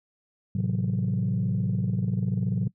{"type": "chord", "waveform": "sine", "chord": "F# half-diminished seventh", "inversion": "first", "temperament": "equal", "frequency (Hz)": [110, 130.81, 164.81, 185], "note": ["A2", "C3", "E3", "F#3"], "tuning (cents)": [0, 0, 0, 0], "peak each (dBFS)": [-27, -28, -31, -26], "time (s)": [0.55, 2.68], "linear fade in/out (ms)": 5, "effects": ["noise-tail reverb RT60 0.1 s tail -20 dB re dry", "tanh soft clip ceiling -18 dBFS"]}